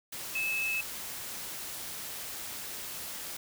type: tone in noise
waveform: sine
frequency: 2602 Hz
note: E7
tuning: 23 cents flat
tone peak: -29 dBFS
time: 0.35-0.81 s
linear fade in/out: 5 ms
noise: white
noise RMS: -40 dBFS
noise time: 0.12-3.37 s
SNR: +8 dB
effects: none